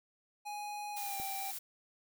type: tone with pitch glide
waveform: square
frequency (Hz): 830.6 to 784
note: G#5 to G5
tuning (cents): 0 to 0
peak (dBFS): -40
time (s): 0.45-1.52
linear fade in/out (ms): 20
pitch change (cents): -100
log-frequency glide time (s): 0.93-1.21
type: noise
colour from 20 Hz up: blue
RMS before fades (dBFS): -42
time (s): 0.96-1.59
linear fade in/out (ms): 10
type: click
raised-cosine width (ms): 2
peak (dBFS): -34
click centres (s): 1.199
effects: none